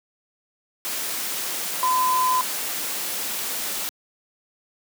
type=tone in noise; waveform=sine; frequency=1016 Hz; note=B5; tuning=49 cents sharp; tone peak=-18 dBFS; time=1.83-2.41 s; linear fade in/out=0 ms; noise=white; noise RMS=-28 dBFS; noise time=0.85-3.89 s; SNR=+7 dB; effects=high-pass 200 Hz 12 dB/octave